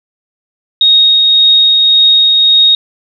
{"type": "tone with tremolo", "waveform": "sine", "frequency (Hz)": 3740, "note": "A#7", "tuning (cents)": 5, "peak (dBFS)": -3, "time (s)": [0.81, 2.75], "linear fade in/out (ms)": 2, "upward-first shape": "triangle", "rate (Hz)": 1.8, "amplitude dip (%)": 25, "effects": []}